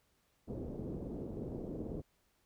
white low-pass noise, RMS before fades -42 dBFS, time 0.47-2.02 s, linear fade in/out 20 ms, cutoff 440 Hz, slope 24 dB/octave, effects pink hiss -75 dBFS RMS until 2.45 s

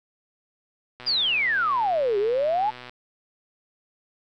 click train, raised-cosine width 0.3 ms, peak -24 dBFS, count 236, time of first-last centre 1-2.895 s, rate 124 Hz
sine exponential two-way sweep, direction down then up, 5000 to 392 to 889 Hz, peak -20 dBFS, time 1.06-2.71 s, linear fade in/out 20 ms, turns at 2.18 s
effects none

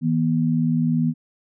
sine tone pair together, 160.6 / 240.6 Hz, E3 / B3, -45 / -45 cents, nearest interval perfect fifth, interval 700 cents, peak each -20 dBFS, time 0.01-1.14 s, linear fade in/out 50 ms, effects none

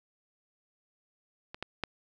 clicks, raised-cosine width 0.3 ms, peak -25 / -19 / -15 dBFS, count 3, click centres 1.545 / 1.626 / 1.837 s, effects none

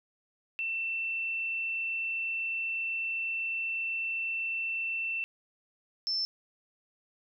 sine tone pair in turn, 2683 / 5310 Hz, E7 / E8, +30 / +12 cents, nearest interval octave, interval 1182 cents, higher second, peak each -30 / -28 dBFS, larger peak second, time 0.59-5.24 / 6.07-6.25 s, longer first, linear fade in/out 0 ms, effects none

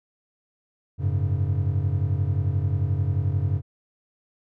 triangle chord, F# suspended second, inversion none, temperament equal, 92.5 / 103.83 / 138.59 Hz, F#2 / G#2 / C#3, 0 / 0 / 0 cents, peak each -22 / -24 / -25 dBFS, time 0.98-3.62 s, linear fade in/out 50 ms, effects none

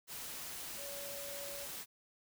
sine tone in noise, 565 Hz, C#5, 33 cents sharp, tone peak -47 dBFS, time 0.76-1.68 s, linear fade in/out 50 ms, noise white, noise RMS -45 dBFS, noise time 0.07-1.86 s, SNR -5 dB, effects none

